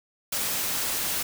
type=noise; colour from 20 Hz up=white; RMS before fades=-28 dBFS; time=0.32-1.23 s; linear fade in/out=5 ms; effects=none